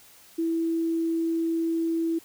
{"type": "tone", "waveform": "sine", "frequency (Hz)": 329.6, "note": "E4", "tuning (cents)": 0, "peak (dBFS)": -23, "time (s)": [0.38, 2.19], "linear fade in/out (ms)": 10, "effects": ["white hiss -53 dBFS RMS until 2.24 s"]}